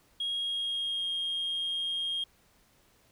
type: tone with pitch glide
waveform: sine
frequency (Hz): 3279 to 3236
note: G#7 to G#7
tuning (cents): -23 to -46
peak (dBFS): -28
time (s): 0.2-2.24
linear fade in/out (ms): 5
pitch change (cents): -23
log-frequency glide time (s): 0.34-1.11
effects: tanh soft clip ceiling -27 dBFS + pink hiss -65 dBFS RMS until 3.11 s